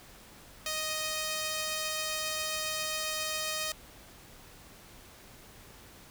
5% pulse tone pair together, 623.4 / 2501 Hz, D#5 / D#7, +3 / +8 cents, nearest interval 2 octaves, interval 2405 cents, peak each -21 / -32 dBFS, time 0.66-3.72 s, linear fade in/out 2 ms, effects pink hiss -53 dBFS RMS until 6.1 s

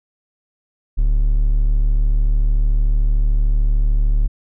triangle tone, 36.71 Hz, D1, in tune, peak -10 dBFS, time 0.97-4.28 s, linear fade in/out 20 ms, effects none

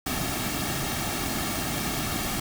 pink noise with comb filter, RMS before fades -29 dBFS, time 0.06-2.4 s, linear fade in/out 5 ms, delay 2 ms, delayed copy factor -0.6, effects none

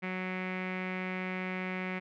sawtooth tone with low-pass filter, 185 Hz, F#3, in tune, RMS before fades -36 dBFS, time 0.02-2 s, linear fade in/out 20 ms, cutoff 2200 Hz, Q 5.7, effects none

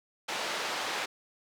pink band-pass noise, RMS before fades -34 dBFS, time 0.28-1.06 s, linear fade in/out 10 ms, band 560 to 5100 Hz, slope 12 dB/octave, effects none

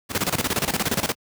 pink noise with tremolo, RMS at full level -21 dBFS, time 0.09-1.15 s, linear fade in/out 50 ms, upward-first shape square, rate 17 Hz, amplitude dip 80%, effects high-pass 100 Hz 12 dB/octave

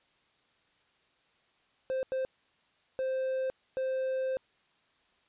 triangle tone bursts at uneven times, 523.3 Hz, C5, in tune, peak -27 dBFS, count 4, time 1.9-2.03 / 2.12-2.25 / 2.99-3.5 / 3.77-4.37 s, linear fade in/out 0 ms, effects white hiss -69 dBFS RMS until 5.28 s + resampled to 8000 Hz

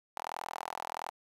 sawtooth tone with high-pass filter, 41.42 Hz, E1, 9 cents sharp, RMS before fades -41 dBFS, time 0.16-1.1 s, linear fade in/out 0 ms, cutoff 840 Hz, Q 4.8, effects resampled to 32000 Hz + 10-bit

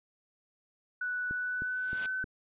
sine tone with pitch glide, 1481 to 1518.2 Hz, F#6 to F#6, +1 to +44 cents, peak -31 dBFS, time 1.01-2.24 s, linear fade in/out 5 ms, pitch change +43 cents, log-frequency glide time 1.33-2.11 s
click train, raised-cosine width 3 ms, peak -29 dBFS, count 4, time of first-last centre 1.31-2.242 s, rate 3.22 Hz
white noise with exponential growth, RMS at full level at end -36 dBFS, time 1.6-2.06 s, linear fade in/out 0 ms, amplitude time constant 98 ms
effects resampled to 8000 Hz

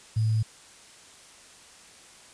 sine tone with sample-and-hold, 110 Hz, A2, in tune, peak -21 dBFS, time 0.16-0.43 s, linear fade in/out 10 ms, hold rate 4900 Hz, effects white hiss -51 dBFS RMS until 2.33 s + resampled to 22050 Hz

